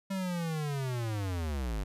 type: linear sweep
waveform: square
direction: down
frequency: 196 to 46.3 Hz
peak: -32 dBFS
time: 0.1-1.84 s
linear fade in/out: 10 ms
effects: resampled to 32000 Hz